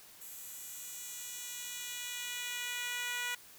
10% pulse tone with high-pass filter sweep, 487.4 Hz, B4, 23 cents flat, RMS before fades -41 dBFS, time 0.21-3.35 s, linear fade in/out 5 ms, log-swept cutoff 11000 to 1500 Hz, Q 0.85, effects white hiss -56 dBFS RMS until 3.58 s

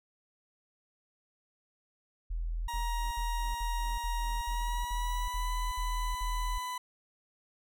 sine tone bursts, 41.33 Hz, E1, 5 cents sharp, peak -31 dBFS, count 10, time 2.3-6.586 s, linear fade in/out 10 ms, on 380 ms, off 54 ms
40% pulse tone with pitch glide, 944 to 998.4 Hz, A#5 to B5, +22 to +19 cents, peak -34 dBFS, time 2.68-6.78 s, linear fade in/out 5 ms, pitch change +97 cents, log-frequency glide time 4.39-5.52 s
effects none

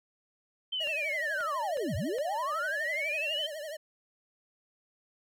sine linear two-way sweep, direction down then up, 3136 to 72.4 to 3136 Hz, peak -30 dBFS, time 0.72-3.47 s, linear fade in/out 10 ms, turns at 1.96 s
square tone with vibrato, 607 Hz, D#5, 43 cents flat, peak -38 dBFS, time 0.8-3.77 s, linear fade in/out 10 ms, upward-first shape triangle, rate 12 Hz, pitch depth 130 cents each way
clicks, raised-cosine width 0.3 ms, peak -30 dBFS, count 4, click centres 0.873 / 1.407 / 1.772 / 2.185 s
effects none

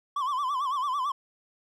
triangle tone with vibrato, 1085 Hz, C#6, 37 cents flat, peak -24 dBFS, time 0.16-1.12 s, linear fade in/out 5 ms, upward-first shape sine, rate 9 Hz, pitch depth 140 cents each way, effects none

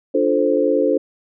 sine chord, D minor seventh, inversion none, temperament equal, 293.7 / 349.2 / 440 / 523.3 Hz, D4 / F4 / A4 / C5, 0 / 0 / 0 / 0 cents, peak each -20 / -22 / -19 / -18 dBFS, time 0.14-0.98 s, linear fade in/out 10 ms, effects none

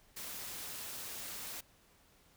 white noise with amplitude modulation, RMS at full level -43 dBFS, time 0.16-1.61 s, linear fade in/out 10 ms, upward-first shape sine, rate 208 Hz, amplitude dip 25%, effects pink hiss -66 dBFS RMS until 2.36 s

